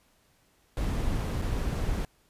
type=noise with dropouts; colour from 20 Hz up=brown; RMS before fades=-29 dBFS; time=0.77-2.05 s; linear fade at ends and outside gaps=1 ms; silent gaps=1.416-1.42 s; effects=pink hiss -66 dBFS RMS until 2.29 s + resampled to 32000 Hz